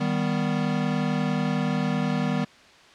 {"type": "chord", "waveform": "square", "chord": "Eb augmented", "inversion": "none", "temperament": "equal", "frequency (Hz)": [155.56, 196, 246.9], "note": ["Eb3", "G3", "B3"], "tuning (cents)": [0, 0, 0], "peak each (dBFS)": -28, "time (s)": [0, 2.45], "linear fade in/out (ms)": 10, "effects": ["white hiss -51 dBFS RMS until 2.94 s", "low-pass 4000 Hz 12 dB/octave"]}